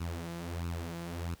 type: tone with flanger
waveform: sawtooth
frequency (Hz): 84.9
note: F2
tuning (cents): -48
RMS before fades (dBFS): -38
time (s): 0-1.35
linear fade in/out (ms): 10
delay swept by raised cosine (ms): 0.75 to 6.05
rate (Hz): 1.5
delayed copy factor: +0.7
effects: pink hiss -60 dBFS RMS until 1.4 s